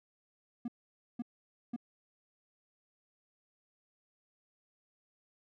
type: tone bursts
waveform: triangle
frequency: 239 Hz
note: A#3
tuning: 43 cents sharp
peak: -32 dBFS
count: 3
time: 0.65-1.763 s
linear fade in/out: 5 ms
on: 31 ms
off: 510 ms
effects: none